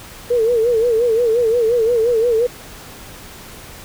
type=tone with vibrato; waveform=sine; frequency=464.3 Hz; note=A#4; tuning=7 cents flat; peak=-12 dBFS; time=0.3-2.47 s; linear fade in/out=10 ms; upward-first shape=sine; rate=5.7 Hz; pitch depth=99 cents each way; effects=pink hiss -37 dBFS RMS until 3.84 s